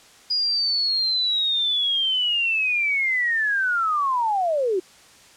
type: linear sweep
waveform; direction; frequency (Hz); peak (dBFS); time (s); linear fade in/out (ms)
sine; down; 4920 to 349.2; -19; 0.3-4.8; 10
effects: white hiss -50 dBFS RMS until 5.36 s + low-pass 8000 Hz 12 dB/octave